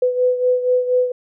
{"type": "beating tone pair", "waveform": "sine", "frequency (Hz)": [499.5, 503.7], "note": ["B4", "B4"], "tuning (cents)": [20, 34], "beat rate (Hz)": 4.2, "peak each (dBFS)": [-15, -21], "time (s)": [0.02, 1.12], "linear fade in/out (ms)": 5, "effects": []}